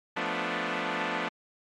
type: chord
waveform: 5% pulse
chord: B half-diminished seventh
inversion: second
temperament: equal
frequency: 174.61 / 220 / 246.9 / 293.7 Hz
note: F3 / A3 / B3 / D4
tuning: 0 / 0 / 0 / 0 cents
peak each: -23 / -23 / -22 / -22 dBFS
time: 0.16-1.29 s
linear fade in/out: 10 ms
effects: low-pass 3000 Hz 12 dB/octave + MP3 64 kbps